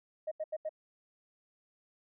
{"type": "tone bursts", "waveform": "sine", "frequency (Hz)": 623, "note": "D#5", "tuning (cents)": 2, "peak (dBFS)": -32, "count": 4, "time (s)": [0.27, 0.693], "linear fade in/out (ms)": 10, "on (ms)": 45, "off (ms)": 81, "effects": ["tanh soft clip ceiling -28 dBFS"]}